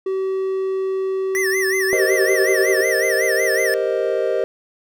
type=tone; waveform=triangle; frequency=381.8 Hz; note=G4; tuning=46 cents flat; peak=-17 dBFS; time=0.06-2.81 s; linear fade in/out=5 ms
type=tone with vibrato; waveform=square; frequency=1893 Hz; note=A#6; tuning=26 cents sharp; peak=-20 dBFS; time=1.35-3.74 s; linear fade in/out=0 ms; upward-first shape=sine; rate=5.4 Hz; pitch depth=160 cents each way
type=chord; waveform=triangle; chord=C minor seventh; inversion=second; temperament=equal; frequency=392 / 466.2 / 523.3 / 622.3 Hz; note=G4 / Bb4 / C5 / Eb5; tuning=0 / 0 / 0 / 0 cents; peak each=-21 dBFS; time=1.93-4.44 s; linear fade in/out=0 ms
effects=none